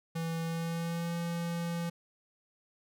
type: tone with pitch glide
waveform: square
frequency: 164.81 to 169.93 Hz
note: E3 to F3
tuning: 0 to -47 cents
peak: -33 dBFS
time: 0.15-1.9 s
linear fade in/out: 10 ms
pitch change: +53 cents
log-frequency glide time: 0.45-1.15 s
effects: none